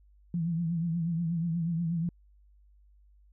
sine tone with vibrato, 167.6 Hz, E3, 29 cents sharp, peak -27 dBFS, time 0.34-2.09 s, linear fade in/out 2 ms, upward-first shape triangle, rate 8.3 Hz, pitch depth 86 cents each way, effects added 50 Hz sine -57 dBFS peak until 3.32 s

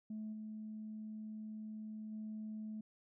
sine tone with level steps, 216 Hz, A3, 32 cents flat, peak -40 / -43 / -41 dBFS, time 0.1-2.81 s, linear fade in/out 5 ms, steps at 0.32 / 2.11 s, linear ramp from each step 20 ms, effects tanh soft clip ceiling -38 dBFS

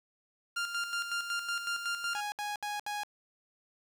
sawtooth tone with tremolo, 1396.9 Hz, F6, in tune, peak -27 dBFS, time 0.56-2.21 s, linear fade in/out 10 ms, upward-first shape square, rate 5.4 Hz, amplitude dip 55%
sawtooth tone bursts, 829 Hz, G#5, 3 cents flat, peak -30 dBFS, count 4, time 2.15-3.034 s, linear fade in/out 0 ms, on 170 ms, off 68 ms
effects low-pass 9000 Hz 12 dB/octave + 9-bit

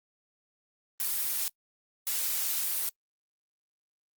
blue noise bursts at uneven times, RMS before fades -30 dBFS, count 2, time 1-1.48 / 2.07-2.89 s, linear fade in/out 0 ms, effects noise-tail reverb RT60 0.1 s tail -26 dB re dry + Opus 32 kbps

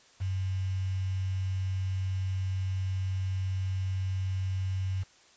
sine tone with quantisation, 94.6 Hz, F#2, 39 cents sharp, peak -28 dBFS, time 0.2-5.04 s, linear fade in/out 20 ms, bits 8, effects white hiss -59 dBFS RMS until 5.36 s + resampled to 16000 Hz

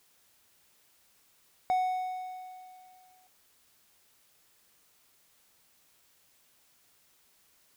triangle tone with exponential decay, 740 Hz, F#5, in tune, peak -21 dBFS, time 1.7-3.27 s, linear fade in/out 0 ms, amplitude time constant 340 ms, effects white hiss -66 dBFS RMS until 7.76 s

